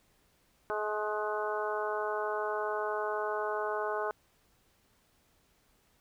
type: harmonic tone with a mistuned harmonic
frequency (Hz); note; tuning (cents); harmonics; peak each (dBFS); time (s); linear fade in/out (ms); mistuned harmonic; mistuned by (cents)
212.2; G#3; +38; 2 / 3 / 4 / 5 / 6 / 7; -35 / -37 / -38 / -39 / -40 / -40; 0.7-4.11; 0; 6; -26
effects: pink hiss -69 dBFS RMS until 6 s